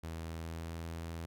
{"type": "tone with pitch glide", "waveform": "sawtooth", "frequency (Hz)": [81.7, 82.79], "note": ["E2", "E2"], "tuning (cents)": [-15, 8], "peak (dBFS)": -36, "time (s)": [0.03, 1.26], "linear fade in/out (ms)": 10, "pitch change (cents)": 23, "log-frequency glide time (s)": [0.3, 0.78], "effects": []}